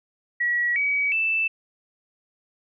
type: tone with pitch steps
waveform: sine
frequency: 1924 / 2271 / 2645 Hz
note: B6 / C#7 / E7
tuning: -46 / +41 / +5 cents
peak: -20 dBFS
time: 0.4-1.48 s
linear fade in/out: 10 ms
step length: 360 ms
effects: none